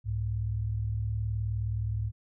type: tone pair together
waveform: sine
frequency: 66.84 / 106.1 Hz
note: C2 / G#2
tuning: +38 / +38 cents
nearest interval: minor sixth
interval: 800 cents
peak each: -34 / -29 dBFS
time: 0.04-2.12 s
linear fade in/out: 50 ms
effects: none